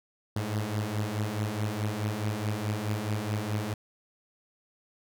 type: beating tone pair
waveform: sawtooth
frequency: 103.2 / 107.9 Hz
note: G#2 / A2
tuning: -10 / -33 cents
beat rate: 4.7 Hz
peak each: -29 / -27 dBFS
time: 0.36-3.74 s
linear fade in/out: 5 ms
effects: none